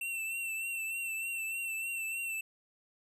square tone with vibrato, 2694 Hz, E7, 37 cents sharp, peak -35 dBFS, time 0.01-2.41 s, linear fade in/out 5 ms, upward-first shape triangle, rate 3.3 Hz, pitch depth 45 cents each way, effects none

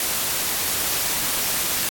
white noise, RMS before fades -23 dBFS, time 0-1.89 s, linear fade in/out 2 ms, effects AAC 64 kbps

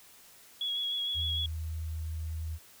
sine tone with vibrato, 3343 Hz, G#7, 11 cents sharp, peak -30 dBFS, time 0.61-1.46 s, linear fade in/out 2 ms, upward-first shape sine, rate 6.6 Hz, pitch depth 21 cents each way
sine tone, 79.7 Hz, D#2, 42 cents sharp, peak -33 dBFS, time 1.14-2.59 s, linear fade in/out 50 ms
effects white hiss -56 dBFS RMS until 2.8 s

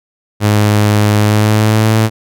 sawtooth tone with pitch glide, 104.9 to 110.24 Hz, G#2 to A2, +18 to +4 cents, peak -4 dBFS, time 0.4-2.1 s, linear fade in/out 50 ms, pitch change +86 cents, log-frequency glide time 1.18-1.95 s, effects none

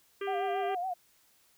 harmonic tone, 397.4 Hz, G4, 24 cents sharp, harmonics 1 / 3 / 4 / 5 / 6 / 7 / 8, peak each -33 / -43 / -45 / -47 / -49 / -50 / -51 dBFS, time 0.21-0.75 s, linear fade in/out 5 ms
sine tone with vibrato, 730 Hz, F#5, 24 cents flat, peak -31 dBFS, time 0.27-0.94 s, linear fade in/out 10 ms, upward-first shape sine, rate 7.1 Hz, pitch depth 82 cents each way
effects white hiss -66 dBFS RMS until 1.57 s

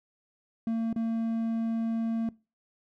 triangle tone with dropouts, 227 Hz, A#3, 46 cents flat, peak -24 dBFS, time 0.67-2.29 s, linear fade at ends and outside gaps 2 ms, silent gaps 0.929-0.961 s, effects noise-tail reverb RT60 0.3 s tail -22 dB re dry

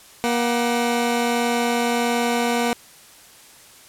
15% pulse tone pair together, 237.5 / 754 Hz, A#3 / F#5, +33 / +32 cents, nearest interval octave + minor sixth, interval 1999 cents, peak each -13 / -21 dBFS, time 0.24-2.73 s, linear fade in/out 0 ms, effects white hiss -47 dBFS RMS until 3.88 s + low-pass 12000 Hz 12 dB/octave

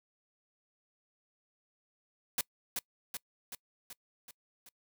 white noise with echo, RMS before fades -31 dBFS, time 2.38-2.41 s, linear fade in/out 2 ms, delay 380 ms, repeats 6, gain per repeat -4 dB, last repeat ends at 4.69 s, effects noise-tail reverb RT60 0.1 s tail -25 dB re dry

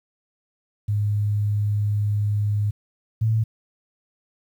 sine tone pair in turn, 103.83 / 110.94 Hz, G#2 / A2, 0 / +15 cents, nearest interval minor second, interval 115 cents, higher second, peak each -19 / -17 dBFS, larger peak second, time 0.88-2.71 / 3.21-3.44 s, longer first, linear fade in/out 10 ms, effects 9-bit

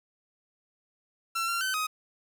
sawtooth tone with pitch steps, 1351 / 1375 / 1528 / 1257 Hz, E6 / F6 / G6 / D#6, +42 / -27 / -45 / +17 cents, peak -24 dBFS, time 1.35-1.87 s, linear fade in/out 10 ms, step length 130 ms, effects 9-bit

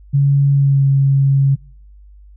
sine tone with pitch glide, 140.2 to 137.39 Hz, C#3 to C#3, +20 to -15 cents, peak -9 dBFS, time 0.13-1.56 s, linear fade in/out 20 ms, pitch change -35 cents, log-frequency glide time 0.52-0.85 s, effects noise-tail reverb RT60 0.6 s tail -25 dB re dry + added 50 Hz sine -39 dBFS peak until 2.36 s

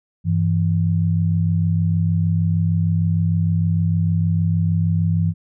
sine tone pair together, 98.17 / 164.7 Hz, G2 / E3, +3 / -1 cents, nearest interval major sixth, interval 896 cents, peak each -18 dBFS, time 0.24-5.34 s, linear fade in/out 50 ms, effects none

